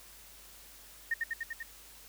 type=tone with echo; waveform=sine; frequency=1838 Hz; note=A#6; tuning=25 cents flat; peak=-27 dBFS; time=1.11-1.14 s; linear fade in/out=5 ms; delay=98 ms; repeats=5; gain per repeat=-2 dB; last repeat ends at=1.63 s; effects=added 50 Hz sine -61 dBFS peak until 2.08 s + white hiss -54 dBFS RMS until 2.08 s